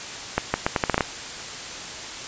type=accelerating click train; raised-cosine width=0.5 ms; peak=-4 dBFS; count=9; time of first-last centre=0.38-1.008 s; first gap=160 ms; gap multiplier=0.78; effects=white hiss -34 dBFS RMS until 2.27 s + resampled to 16000 Hz